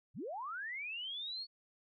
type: linear sweep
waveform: sine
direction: up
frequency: 81.2 to 4435 Hz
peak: -39 dBFS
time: 0.14-1.47 s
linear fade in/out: 50 ms
effects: MP3 96 kbps